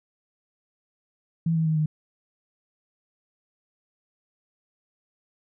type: tone with pitch steps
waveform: sine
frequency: 164.81 / 161.14 / 157.55 / 154.04 Hz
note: E3 / E3 / D#3 / D#3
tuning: 0 / -39 / +22 / -17 cents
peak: -20 dBFS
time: 1.46-1.86 s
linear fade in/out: 5 ms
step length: 100 ms
effects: none